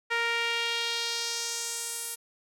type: tone with band-pass filter sweep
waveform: sawtooth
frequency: 466.2 Hz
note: A#4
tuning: in tune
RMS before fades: -31 dBFS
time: 0.1-2.16 s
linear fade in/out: 20 ms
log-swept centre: 1900 to 11000 Hz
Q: 1.8
effects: none